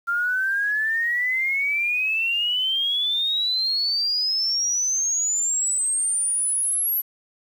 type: exponential sweep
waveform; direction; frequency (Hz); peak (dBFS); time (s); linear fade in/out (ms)
sine; up; 1381 to 11840; -20; 0.07-7.02; 20
effects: 8-bit